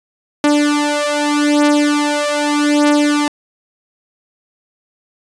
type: beating tone pair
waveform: sawtooth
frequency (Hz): 293.7 / 294.52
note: D4 / D4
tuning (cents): 0 / +5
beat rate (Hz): 0.82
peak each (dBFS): -11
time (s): 0.44-3.28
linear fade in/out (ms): 2
effects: resampled to 22050 Hz